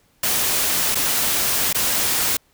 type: noise with dropouts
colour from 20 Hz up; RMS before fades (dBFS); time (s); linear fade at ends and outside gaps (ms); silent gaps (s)
white; -20; 0.23-2.37; 5; 0.947-0.953 / 1.729-1.746
effects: pink hiss -60 dBFS RMS until 2.53 s